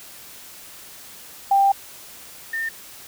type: tone pair in turn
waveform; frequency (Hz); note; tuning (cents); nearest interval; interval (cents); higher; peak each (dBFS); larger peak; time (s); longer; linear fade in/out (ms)
sine; 790 / 1812.8; G5 / A#6; +13 / -49; octave + major second; 1438; second; -13 / -23; first; 1.51-1.72 / 2.53-2.69; first; 5
effects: white hiss -42 dBFS RMS until 3.07 s